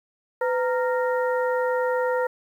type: harmonic tone with a mistuned harmonic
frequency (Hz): 464.2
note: A#4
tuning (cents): -7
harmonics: 1 / 2 / 3 / 4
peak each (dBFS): -22 / -28 / -32 / -34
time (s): 0.41-2.27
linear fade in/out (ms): 5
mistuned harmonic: 1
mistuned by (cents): +140
effects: 9-bit